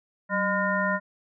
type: harmonic tone with a mistuned harmonic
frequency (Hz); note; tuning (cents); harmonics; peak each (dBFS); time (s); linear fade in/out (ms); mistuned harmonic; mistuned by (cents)
203.4; G#3; -36; 1 / 3 / 5 / 7 / 9; -29 / -29 / -29 / -29 / -29; 0.29-1; 50; 1; -120
effects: none